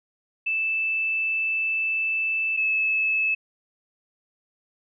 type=tone pair in turn; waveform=sine; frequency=2637 / 2604 Hz; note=E7 / E7; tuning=0 / -22 cents; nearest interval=unison; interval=22 cents; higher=first; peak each=-22 / -20 dBFS; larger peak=second; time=0.46-2.57 / 2.57-3.35 s; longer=first; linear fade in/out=10 ms; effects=none